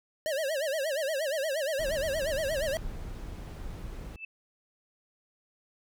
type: tone with vibrato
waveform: square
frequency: 587.3 Hz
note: D5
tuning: in tune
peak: -29 dBFS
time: 0.26-2.77 s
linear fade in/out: 0 ms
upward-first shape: sine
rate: 8.5 Hz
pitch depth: 180 cents each way
type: noise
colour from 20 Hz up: brown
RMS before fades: -39 dBFS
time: 1.79-4.16 s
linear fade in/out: 2 ms
type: tone with exponential growth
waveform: sine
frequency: 2637 Hz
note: E7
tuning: in tune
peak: -34 dBFS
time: 4.1-4.25 s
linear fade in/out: 5 ms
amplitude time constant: 31 ms
effects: none